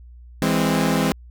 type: chord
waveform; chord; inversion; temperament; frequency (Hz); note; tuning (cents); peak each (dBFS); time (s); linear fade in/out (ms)
sawtooth; E augmented; none; equal with one note detuned; 164.81 / 205.7 / 261.6; E3 / G#3 / B#3; 0 / -16 / 0; -18; 0.42-1.12; 0
effects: added 60 Hz sine -40 dBFS peak until 1.3 s